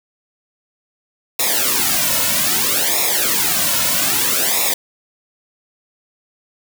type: noise with flanger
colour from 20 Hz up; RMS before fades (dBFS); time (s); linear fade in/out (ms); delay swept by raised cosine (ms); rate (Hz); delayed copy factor
white; -17; 1.39-4.74; 5; 0.65 to 2.55; 0.62; -1
effects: none